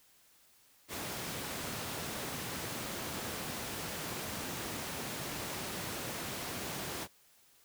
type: high-pass noise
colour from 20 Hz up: pink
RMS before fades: -40 dBFS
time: 0.88-7.08 s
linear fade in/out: 50 ms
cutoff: 110 Hz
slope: 12 dB/octave
effects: white hiss -65 dBFS RMS until 7.64 s